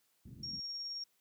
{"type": "low-pass noise", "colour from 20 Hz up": "pink", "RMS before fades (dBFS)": -47, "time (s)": [0.25, 0.6], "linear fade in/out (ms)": 5, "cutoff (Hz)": 230, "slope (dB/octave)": 24}
{"type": "tone with tremolo", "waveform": "sine", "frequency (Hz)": 5560, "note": "F8", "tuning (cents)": -9, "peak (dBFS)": -38, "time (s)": [0.43, 1.04], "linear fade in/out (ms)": 5, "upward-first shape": "sine", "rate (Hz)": 19, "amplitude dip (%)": 25}
{"effects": ["white hiss -75 dBFS RMS until 1.2 s", "high-pass 100 Hz 12 dB/octave"]}